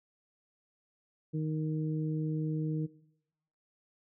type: harmonic tone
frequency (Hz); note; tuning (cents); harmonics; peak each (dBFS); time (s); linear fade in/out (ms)
155.56; D#3; 0; 1 / 2 / 3; -31 / -37 / -43; 1.33-2.87; 20
effects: noise-tail reverb RT60 0.8 s tail -20 dB re dry